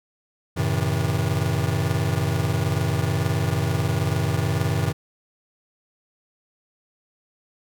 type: chord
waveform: square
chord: F# diminished seventh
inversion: none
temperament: just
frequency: 92.5 / 111 / 133.2 / 159.84 Hz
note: F#2 / A2 / C3 / Eb3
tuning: 0 / +16 / +31 / +47 cents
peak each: -27 dBFS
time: 0.56-4.93 s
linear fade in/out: 20 ms
effects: none